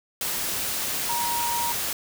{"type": "tone in noise", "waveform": "sine", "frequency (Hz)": 945, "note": "A#5", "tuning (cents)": 23, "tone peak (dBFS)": -26, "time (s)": [1.09, 1.72], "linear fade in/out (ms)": 2, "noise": "white", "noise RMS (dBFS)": -28, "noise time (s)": [0.21, 1.93], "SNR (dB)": -1, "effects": []}